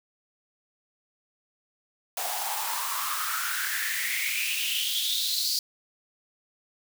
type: noise with high-pass filter sweep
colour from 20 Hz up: white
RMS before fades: -29 dBFS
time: 2.17-5.59 s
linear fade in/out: 2 ms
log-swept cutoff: 690 to 4700 Hz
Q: 7.3
effects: none